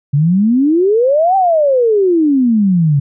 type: exponential two-way sweep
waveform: sine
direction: up then down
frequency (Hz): 136.7 to 788 to 136.7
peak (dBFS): -8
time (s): 0.13-3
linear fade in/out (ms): 10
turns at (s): 1.36
effects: none